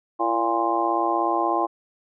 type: harmonic tone with a mistuned harmonic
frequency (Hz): 116.54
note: A#2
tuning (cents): 0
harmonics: 3 / 4 / 5 / 6 / 7 / 8 / 9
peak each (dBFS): -26 / -35 / -30 / -27 / -25 / -36 / -25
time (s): 0.19-1.67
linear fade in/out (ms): 20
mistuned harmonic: 3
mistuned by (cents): -52
effects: none